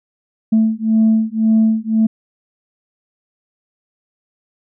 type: beating tone pair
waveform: sine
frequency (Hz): 220 / 221.9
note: A3 / A3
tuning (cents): 0 / +15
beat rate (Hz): 1.9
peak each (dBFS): -13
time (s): 0.52-2.07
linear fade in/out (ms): 10
effects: tanh soft clip ceiling -6 dBFS